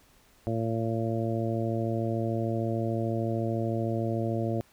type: harmonic tone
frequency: 113.5 Hz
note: A#2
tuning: 46 cents flat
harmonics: 1 / 2 / 3 / 4 / 5 / 6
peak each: -30 / -33 / -33 / -38 / -35 / -37 dBFS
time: 0.47-4.61 s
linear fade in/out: 0 ms
effects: pink hiss -61 dBFS RMS until 4.72 s

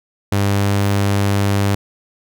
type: tone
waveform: sawtooth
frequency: 100.1 Hz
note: G2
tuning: 37 cents sharp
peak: -10 dBFS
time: 0.32-1.75 s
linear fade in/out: 5 ms
effects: none

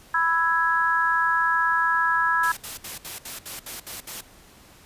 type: chord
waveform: sine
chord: E major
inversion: second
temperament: equal with one note detuned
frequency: 991.8 / 1318.5 / 1661.2 Hz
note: B5 / E6 / G#6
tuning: +7 / 0 / 0 cents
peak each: -24 / -24 / -22 dBFS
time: 0.14-2.52 s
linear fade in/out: 5 ms
type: noise bursts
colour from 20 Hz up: white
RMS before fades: -35 dBFS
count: 9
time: 2.43-4.21 s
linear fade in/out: 5 ms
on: 140 ms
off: 65 ms
effects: pink hiss -51 dBFS RMS until 4.85 s + resampled to 32000 Hz

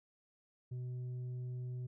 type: tone with tanh clipping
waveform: sine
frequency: 124.9 Hz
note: B2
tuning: 20 cents sharp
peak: -40 dBFS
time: 0.71-1.87 s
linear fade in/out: 10 ms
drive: 4 dB
effects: none

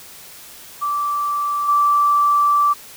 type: tone with level steps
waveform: sine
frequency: 1165 Hz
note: D6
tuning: 14 cents flat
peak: -18 / -12 dBFS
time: 0.81-2.74 s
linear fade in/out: 20 ms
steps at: 1.68 s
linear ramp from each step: 10 ms
effects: white hiss -40 dBFS RMS until 2.96 s

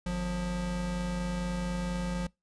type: tone pair together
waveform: square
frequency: 51.12 / 177.6 Hz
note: G#1 / F3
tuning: -27 / +29 cents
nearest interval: octave + minor seventh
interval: 2156 cents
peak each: -36 / -32 dBFS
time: 0.06-2.27 s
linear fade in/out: 5 ms
effects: noise-tail reverb RT60 0.2 s tail -24 dB re dry + resampled to 22050 Hz

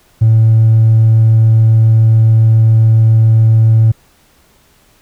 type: tone with hard clipping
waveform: sine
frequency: 111.6 Hz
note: A2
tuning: 25 cents sharp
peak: -5 dBFS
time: 0.21-3.92 s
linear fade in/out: 10 ms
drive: 1 dB
effects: pink hiss -50 dBFS RMS until 5.01 s

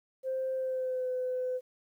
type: tone with pitch glide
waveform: sine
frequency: 523.3 to 506.9 Hz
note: C5 to B4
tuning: 0 to +45 cents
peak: -29 dBFS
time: 0.23-1.61 s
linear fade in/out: 50 ms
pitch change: -55 cents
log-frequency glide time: 0.55-1.09 s
effects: tanh soft clip ceiling -25 dBFS + 11-bit

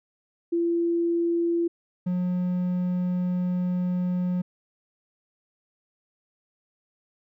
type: tone pair in turn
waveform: sine / triangle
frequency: 339.8 / 180 Hz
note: F4 / F#3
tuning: -47 / -47 cents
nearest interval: major seventh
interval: 1100 cents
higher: first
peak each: -21 dBFS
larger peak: neither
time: 0.52-1.68 / 2.06-4.42 s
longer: second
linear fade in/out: 10 ms
effects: none

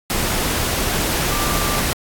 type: tone in noise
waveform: sine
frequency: 1180 Hz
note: D6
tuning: 8 cents sharp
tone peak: -25 dBFS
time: 1.31-1.8 s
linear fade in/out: 0 ms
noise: pink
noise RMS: -20 dBFS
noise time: 0.1-1.93 s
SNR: -8 dB
effects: AAC 64 kbps

